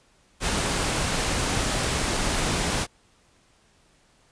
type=noise; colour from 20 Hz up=pink; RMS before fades=-25 dBFS; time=0.4-2.87 s; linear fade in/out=50 ms; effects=pink hiss -61 dBFS RMS until 4.31 s + resampled to 22050 Hz